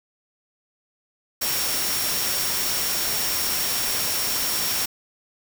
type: tone in noise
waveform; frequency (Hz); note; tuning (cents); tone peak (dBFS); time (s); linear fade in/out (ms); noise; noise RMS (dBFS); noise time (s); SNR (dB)
sine; 5550; F8; -12; -29; 1.41-4.86; 10; white; -25; 1.41-4.86; -7
effects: none